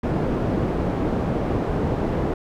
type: low-pass noise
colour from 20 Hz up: white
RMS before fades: -23 dBFS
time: 0.03-2.34 s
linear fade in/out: 5 ms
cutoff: 420 Hz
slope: 12 dB/octave
effects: none